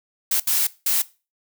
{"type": "noise bursts at uneven times", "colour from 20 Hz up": "blue", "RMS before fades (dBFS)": -20, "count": 3, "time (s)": [[0.31, 0.4], [0.47, 0.67], [0.86, 1.02]], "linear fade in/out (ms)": 5, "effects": ["noise-tail reverb RT60 0.3 s tail -19 dB re dry"]}